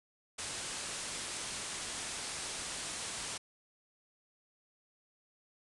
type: low-pass noise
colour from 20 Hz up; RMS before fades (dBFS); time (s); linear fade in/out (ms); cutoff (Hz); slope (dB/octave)
white; -41; 0.38-3.38; 10; 10000; 96
effects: none